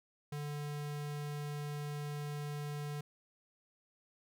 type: tone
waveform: square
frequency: 146.83 Hz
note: D3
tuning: in tune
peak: -39 dBFS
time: 0.32-3.01 s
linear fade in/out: 5 ms
effects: none